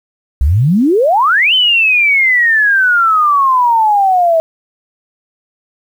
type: exponential two-way sweep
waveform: sine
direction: up then down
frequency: 61.1 to 3092 to 641 Hz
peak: -7 dBFS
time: 0.41-4.4 s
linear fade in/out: 0 ms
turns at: 1.54 s
effects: 7-bit